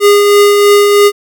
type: tone with tremolo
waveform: square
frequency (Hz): 408.8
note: G#4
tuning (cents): -27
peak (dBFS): -3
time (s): 0-1.12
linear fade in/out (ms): 50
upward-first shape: triangle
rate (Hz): 3.1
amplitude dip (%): 35
effects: none